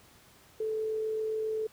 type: tone with amplitude modulation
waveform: sine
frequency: 437 Hz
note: A4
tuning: 12 cents flat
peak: -28 dBFS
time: 0.6-1.67 s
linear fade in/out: 5 ms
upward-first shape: sine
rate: 47.5 Hz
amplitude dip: 25%
effects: pink hiss -58 dBFS RMS until 1.72 s + high-pass 60 Hz 12 dB/octave